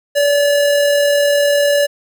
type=tone with amplitude modulation; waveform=square; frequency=575 Hz; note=D5; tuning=37 cents flat; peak=-10 dBFS; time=0.15-1.87 s; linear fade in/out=20 ms; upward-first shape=sine; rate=40 Hz; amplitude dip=30%; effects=none